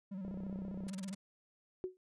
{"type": "tone with vibrato", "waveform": "triangle", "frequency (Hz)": 191.7, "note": "G3", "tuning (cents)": -38, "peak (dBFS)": -38, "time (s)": [0.11, 1.15], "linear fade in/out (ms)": 10, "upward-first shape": "square", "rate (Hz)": 15, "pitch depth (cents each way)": 68}
{"type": "click train", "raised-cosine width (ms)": 2, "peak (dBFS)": -35, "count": 21, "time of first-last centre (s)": [0.25, 0.867], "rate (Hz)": 32.4}
{"type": "noise bursts", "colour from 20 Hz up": "white", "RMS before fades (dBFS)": -47, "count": 6, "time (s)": [0.88, 1.146], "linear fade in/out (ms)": 5, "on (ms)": 21, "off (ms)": 28}
{"type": "tone with exponential decay", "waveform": "sine", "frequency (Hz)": 370, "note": "F#4", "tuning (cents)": 0, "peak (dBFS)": -32, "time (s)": [1.84, 1.97], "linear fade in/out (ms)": 0, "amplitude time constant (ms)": 28}
{"effects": ["resampled to 22050 Hz"]}